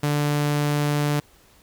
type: tone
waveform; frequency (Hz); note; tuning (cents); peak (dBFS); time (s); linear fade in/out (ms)
sawtooth; 146.83; D3; 0; -16; 0.03-1.2; 5
effects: pink hiss -55 dBFS RMS until 1.62 s